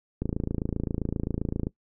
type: click train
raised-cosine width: 3 ms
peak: -15 dBFS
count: 41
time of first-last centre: 0.22-1.669 s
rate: 27.6 Hz
effects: noise-tail reverb RT60 0.1 s tail -20 dB re dry